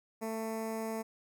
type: tone with notch filter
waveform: 15% pulse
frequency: 222.4 Hz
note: A3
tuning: 19 cents sharp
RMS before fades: -37 dBFS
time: 0.21-1.03 s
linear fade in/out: 20 ms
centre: 3500 Hz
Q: 0.68
effects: none

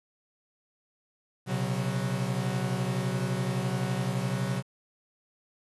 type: chord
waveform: 45% pulse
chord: B suspended second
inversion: none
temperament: equal with one note detuned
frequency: 123.47 / 135.27 / 185 Hz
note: B2 / C#3 / F#3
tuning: 0 / -42 / 0 cents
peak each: -32 dBFS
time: 1.46-4.63 s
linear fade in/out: 50 ms
effects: resampled to 24000 Hz + 9-bit

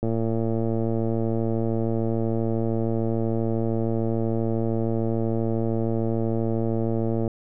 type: click train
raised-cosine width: 2 ms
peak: -13 dBFS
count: 820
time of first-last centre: 0.03-7.278 s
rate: 113 Hz
effects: none

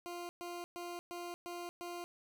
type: tone bursts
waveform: 20% pulse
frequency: 349 Hz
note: F4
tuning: 1 cent flat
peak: -37 dBFS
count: 6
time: 0.06-2.04 s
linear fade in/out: 0 ms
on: 230 ms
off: 120 ms
effects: none

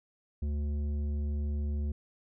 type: tone with tanh clipping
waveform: triangle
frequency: 73.2 Hz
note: D2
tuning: 5 cents flat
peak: -31 dBFS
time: 0.42-1.92 s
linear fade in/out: 5 ms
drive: 14 dB
effects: none

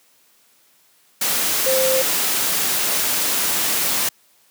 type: tone in noise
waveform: sine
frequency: 523.3 Hz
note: C5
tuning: in tune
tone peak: -17 dBFS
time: 1.66-2.02 s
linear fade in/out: 5 ms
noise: white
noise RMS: -20 dBFS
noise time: 1.21-4.09 s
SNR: 0 dB
effects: white hiss -57 dBFS RMS until 4.5 s + high-pass 150 Hz 12 dB/octave

